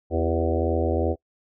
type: harmonic tone with a mistuned harmonic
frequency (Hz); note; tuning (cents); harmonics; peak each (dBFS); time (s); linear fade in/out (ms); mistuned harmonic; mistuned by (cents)
82.7; E2; +6; 1 / 3 / 4 / 5 / 6 / 7 / 8 / 9; -25 / -31 / -28 / -29 / -28 / -30 / -33 / -33; 0.1-1.16; 50; 5; -58
effects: noise-tail reverb RT60 0.1 s tail -23 dB re dry